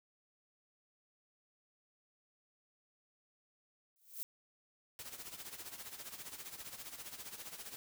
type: noise with exponential growth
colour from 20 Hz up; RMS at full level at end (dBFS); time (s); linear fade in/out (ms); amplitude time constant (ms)
violet; -39; 3.96-4.23; 0; 57
type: noise with tremolo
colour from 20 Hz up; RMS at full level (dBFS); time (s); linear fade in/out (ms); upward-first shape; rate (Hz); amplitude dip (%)
white; -46; 4.99-7.76; 0; sine; 15; 70
effects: none